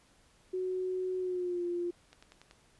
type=tone with pitch glide; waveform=sine; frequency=370 to 349.2 Hz; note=F#4 to F4; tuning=0 to 0 cents; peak=-31 dBFS; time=0.53-1.91 s; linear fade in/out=10 ms; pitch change=-100 cents; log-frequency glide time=1.19-1.64 s
type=click train; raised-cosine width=0.2 ms; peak=-35 dBFS; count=5; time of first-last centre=2.13-2.511 s; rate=10.5 Hz
effects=pink hiss -65 dBFS RMS until 2.79 s + resampled to 24000 Hz